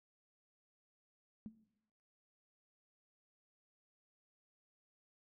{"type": "tone with exponential decay", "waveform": "sine", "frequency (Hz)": 216, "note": "A3", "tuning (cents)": -32, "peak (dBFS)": -40, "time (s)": [1.46, 1.56], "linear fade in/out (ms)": 0, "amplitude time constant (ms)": 20, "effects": ["noise-tail reverb RT60 0.9 s tail -17 dB re dry"]}